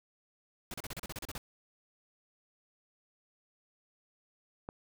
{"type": "noise bursts", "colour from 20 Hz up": "pink", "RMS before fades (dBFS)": -41, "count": 11, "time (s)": [0.71, 1.38], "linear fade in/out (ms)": 2, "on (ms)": 30, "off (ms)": 34}
{"type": "click", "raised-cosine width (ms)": 1, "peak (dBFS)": -26, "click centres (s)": 4.689}
{"effects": []}